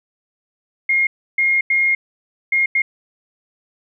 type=tone bursts at uneven times; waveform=sine; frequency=2138 Hz; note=C7; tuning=37 cents sharp; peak=-13 dBFS; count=5; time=0.89-1.07 / 1.38-1.61 / 1.7-1.95 / 2.52-2.66 / 2.75-2.82 s; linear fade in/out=5 ms; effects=none